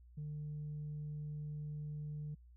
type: tone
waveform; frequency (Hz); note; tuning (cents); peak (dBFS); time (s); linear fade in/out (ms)
sine; 150; D3; +37; -39; 0.17-2.35; 10
effects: tanh soft clip ceiling -38 dBFS + added 60 Hz sine -57 dBFS peak until 2.56 s